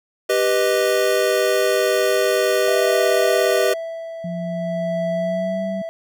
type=chord; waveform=square; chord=G augmented; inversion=none; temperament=equal; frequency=392 / 493.9 / 622.3 Hz; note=G4 / B4 / D#5; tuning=0 / 0 / 0 cents; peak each=-21 dBFS; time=0.29-3.74 s; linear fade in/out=10 ms
type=tone with tremolo; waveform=triangle; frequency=659.3 Hz; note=E5; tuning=in tune; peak=-18 dBFS; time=2.68-5.89 s; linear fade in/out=0 ms; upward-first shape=sine; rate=0.5 Hz; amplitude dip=65%
type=tone with pitch glide; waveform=sine; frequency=174.61 to 192.63 Hz; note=F3 to G3; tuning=0 to -30 cents; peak=-25 dBFS; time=4.24-5.82 s; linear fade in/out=5 ms; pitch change=+170 cents; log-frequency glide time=5.1-5.63 s
effects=none